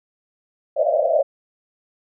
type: band-pass noise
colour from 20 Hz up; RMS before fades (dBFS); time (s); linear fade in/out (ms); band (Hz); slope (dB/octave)
white; -18; 0.76-1.23; 20; 530 to 670; 96
effects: none